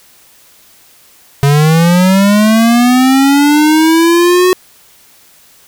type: linear sweep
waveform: square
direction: up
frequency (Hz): 138.59 to 370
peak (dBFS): -6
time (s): 1.43-4.53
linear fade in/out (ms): 0
effects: white hiss -44 dBFS RMS until 5.67 s